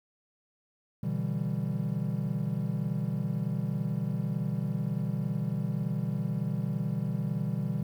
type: chord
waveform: triangle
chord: E minor seventh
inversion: second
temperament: equal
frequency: 123.47 / 146.83 / 164.81 / 196 Hz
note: B2 / D3 / E3 / G3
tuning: 0 / 0 / 0 / 0 cents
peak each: -32 dBFS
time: 1.03-7.83 s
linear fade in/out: 5 ms
effects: 10-bit